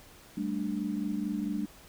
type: chord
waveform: sine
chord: G suspended second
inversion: none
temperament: just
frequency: 196 / 220.5 / 294 Hz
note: G3 / A3 / D4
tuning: 0 / +4 / +2 cents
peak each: -34 dBFS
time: 0.37-1.66 s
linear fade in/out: 5 ms
effects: pink hiss -54 dBFS RMS until 1.88 s